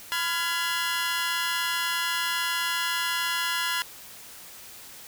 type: chord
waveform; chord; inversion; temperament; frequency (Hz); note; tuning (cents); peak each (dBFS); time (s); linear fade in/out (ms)
20% pulse; F diminished; second; just; 1005.8 / 1396.9 / 1676.3; Cb6 / F6 / Ab6; +31 / 0 / +16; -25; 0.12-3.82; 0
effects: white hiss -45 dBFS RMS until 5.07 s